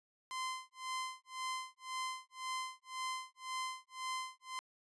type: tone with tremolo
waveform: sawtooth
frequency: 1035 Hz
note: C6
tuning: 19 cents flat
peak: -33 dBFS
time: 0.31-4.59 s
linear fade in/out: 0 ms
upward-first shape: sine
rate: 1.9 Hz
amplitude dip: 100%
effects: resampled to 22050 Hz